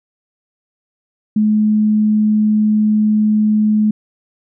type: tone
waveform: sine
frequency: 213.3 Hz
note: G#3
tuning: 46 cents sharp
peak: -10 dBFS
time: 1.36-3.91 s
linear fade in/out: 5 ms
effects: none